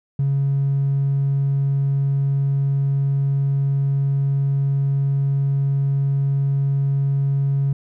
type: tone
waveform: triangle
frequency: 138.5 Hz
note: C#3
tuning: 1 cent flat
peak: -13 dBFS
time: 0.19-7.73 s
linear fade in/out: 5 ms
effects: tanh soft clip ceiling -13 dBFS